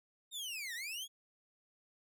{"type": "linear two-way sweep", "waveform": "sawtooth", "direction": "down then up", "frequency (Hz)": [3731, 1766, 3401], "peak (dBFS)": -37, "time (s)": [0.31, 1.08], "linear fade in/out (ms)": 50, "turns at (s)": 0.74, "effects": []}